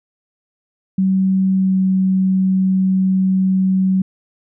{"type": "tone with pitch glide", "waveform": "sine", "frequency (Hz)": [190.1, 188.79], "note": ["F#3", "F#3"], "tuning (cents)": [47, 35], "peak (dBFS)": -12, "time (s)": [0.98, 4.02], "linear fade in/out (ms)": 5, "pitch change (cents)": -12, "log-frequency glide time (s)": [1.54, 1.77], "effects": []}